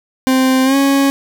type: tone with pitch glide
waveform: 40% pulse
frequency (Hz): 260.8 to 275.7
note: C4 to C#4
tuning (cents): -5 to -9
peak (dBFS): -9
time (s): 0.27-1.1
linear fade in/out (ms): 0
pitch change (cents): +96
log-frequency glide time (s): 0.64-0.76
effects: none